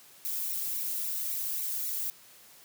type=noise with flanger; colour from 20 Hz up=violet; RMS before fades=-33 dBFS; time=0.25-2.1 s; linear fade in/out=0 ms; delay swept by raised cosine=0.61 to 2.11 ms; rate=3.7 Hz; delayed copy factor=-0.65; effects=white hiss -55 dBFS RMS until 2.64 s + high-pass 100 Hz 12 dB/octave